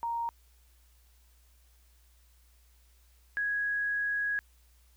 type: tone pair in turn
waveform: sine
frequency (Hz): 932.3 / 1661.2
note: A#5 / G#6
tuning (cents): 0 / 0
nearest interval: minor seventh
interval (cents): 1000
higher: second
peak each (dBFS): -30 / -28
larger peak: second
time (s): 0.03-0.29 / 3.37-4.39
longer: second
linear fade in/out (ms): 0
effects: added 60 Hz sine -60 dBFS peak until 4.96 s + white hiss -68 dBFS RMS until 4.96 s